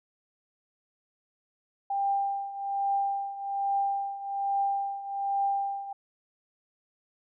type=tone with tremolo; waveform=sine; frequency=794 Hz; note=G5; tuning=22 cents sharp; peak=-23 dBFS; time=1.9-5.93 s; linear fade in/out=5 ms; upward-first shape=triangle; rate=1.2 Hz; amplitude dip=80%; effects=none